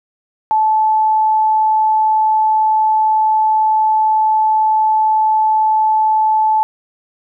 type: tone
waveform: sine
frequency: 869 Hz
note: A5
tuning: 22 cents flat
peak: -10 dBFS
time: 0.51-6.63 s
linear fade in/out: 0 ms
effects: none

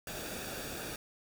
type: noise with comb filter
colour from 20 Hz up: pink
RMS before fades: -41 dBFS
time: 0.07-0.96 s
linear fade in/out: 2 ms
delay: 0.97 ms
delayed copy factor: -0.6
effects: none

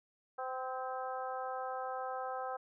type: harmonic tone with a mistuned harmonic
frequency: 258.2 Hz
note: C4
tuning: 23 cents flat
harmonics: 2 / 3 / 4 / 5 / 6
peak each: -42 / -40 / -46 / -44 / -51 dBFS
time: 0.38-2.57 s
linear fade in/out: 10 ms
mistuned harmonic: 6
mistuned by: +31 cents
effects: none

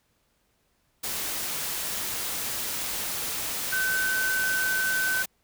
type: tone in noise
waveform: sine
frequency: 1525 Hz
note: G6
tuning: 48 cents flat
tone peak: -24 dBFS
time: 3.72-5.23 s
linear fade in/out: 10 ms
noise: white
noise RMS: -31 dBFS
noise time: 1.03-5.26 s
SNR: +4 dB
effects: pink hiss -70 dBFS RMS until 5.43 s

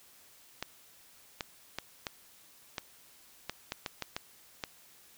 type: clicks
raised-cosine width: 0.2 ms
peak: -17 dBFS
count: 11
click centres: 0.626 / 1.408 / 1.786 / 2.068 / 2.782 / 3.496 / 3.721 / 3.862 / 4.023 / 4.165 / 4.638 s
effects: white hiss -59 dBFS RMS until 5.17 s

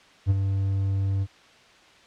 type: tone with ADSR envelope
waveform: triangle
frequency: 97.5 Hz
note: G2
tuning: 9 cents flat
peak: -13 dBFS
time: 0.26-1.27 s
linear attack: 43 ms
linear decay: 29 ms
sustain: -7 dB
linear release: 48 ms
effects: white hiss -53 dBFS RMS until 2.06 s + low-pass 4000 Hz 12 dB/octave

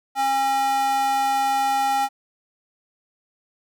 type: tone with high-pass filter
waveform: square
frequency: 270.9 Hz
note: C#4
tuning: 40 cents flat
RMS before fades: -21 dBFS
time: 0.15-2.09 s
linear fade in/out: 50 ms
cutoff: 810 Hz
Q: 3.3
effects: none

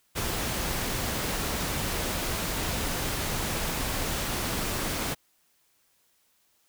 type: noise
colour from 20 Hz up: pink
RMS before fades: -30 dBFS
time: 0.15-5.15 s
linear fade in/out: 20 ms
effects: white hiss -68 dBFS RMS until 6.68 s

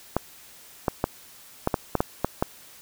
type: clicks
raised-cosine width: 1 ms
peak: -7 dBFS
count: 9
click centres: 0.166 / 0.882 / 1.041 / 1.674 / 1.742 / 1.953 / 2.005 / 2.246 / 2.425 s
effects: white hiss -49 dBFS RMS until 2.81 s

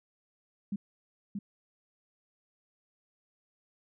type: tone with echo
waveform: sine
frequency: 201.1 Hz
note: G3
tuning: 44 cents sharp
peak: -30 dBFS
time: 0.72-0.76 s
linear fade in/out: 5 ms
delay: 630 ms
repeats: 1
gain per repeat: -3 dB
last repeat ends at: 1.39 s
effects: none

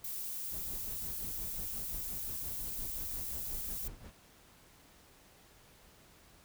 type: noise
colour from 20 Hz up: violet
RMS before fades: -40 dBFS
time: 0.04-3.88 s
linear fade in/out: 5 ms
type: noise with tremolo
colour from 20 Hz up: brown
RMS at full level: -44 dBFS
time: 0.51-4.12 s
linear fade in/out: 20 ms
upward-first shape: triangle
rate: 5.7 Hz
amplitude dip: 85%
effects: pink hiss -61 dBFS RMS until 6.44 s

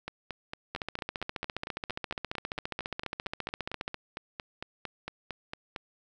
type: two click trains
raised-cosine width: 0.3 ms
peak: -20 / -17 dBFS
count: 26 / 47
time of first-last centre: 0.08-5.762 / 0.75-3.879 s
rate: 4.4 / 14.7 Hz
effects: none

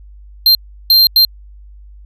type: tone bursts at uneven times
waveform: square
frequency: 4169 Hz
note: C8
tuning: 7 cents flat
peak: -6 dBFS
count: 3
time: 0.46-0.55 / 0.9-1.07 / 1.16-1.25 s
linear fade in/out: 2 ms
effects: added 50 Hz sine -35 dBFS peak until 2.05 s

